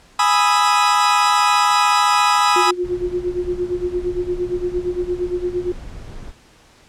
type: chord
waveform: 40% pulse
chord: E major seventh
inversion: first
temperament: equal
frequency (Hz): 830.6 / 987.8 / 1244.5 / 1318.5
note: G#5 / B5 / D#6 / E6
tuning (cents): 0 / 0 / 0 / 0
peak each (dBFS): -18 / -17 / -17 / -20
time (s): 0.19-2.71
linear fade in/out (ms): 5
type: tone with tremolo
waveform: sine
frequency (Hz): 357.2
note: F4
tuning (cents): +39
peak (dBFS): -16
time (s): 2.56-5.72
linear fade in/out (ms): 2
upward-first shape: sine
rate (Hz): 8.7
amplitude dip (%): 80
type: noise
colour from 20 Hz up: brown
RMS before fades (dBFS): -33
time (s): 2.83-6.32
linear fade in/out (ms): 20
effects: pink hiss -50 dBFS RMS until 6.88 s + low-pass 8000 Hz 12 dB/octave